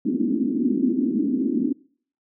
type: band-pass noise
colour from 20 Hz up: pink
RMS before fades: -22 dBFS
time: 0.05-1.73 s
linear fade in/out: 5 ms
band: 230 to 310 Hz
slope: 48 dB/octave
effects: noise-tail reverb RT60 0.5 s tail -23 dB re dry